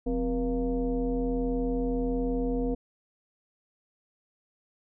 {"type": "tone with frequency modulation", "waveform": "sine", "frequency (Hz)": 258.7, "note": "C4", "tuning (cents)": -19, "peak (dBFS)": -25, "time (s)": [0.06, 2.75], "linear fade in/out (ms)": 10, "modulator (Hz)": 218, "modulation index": 1.2, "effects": []}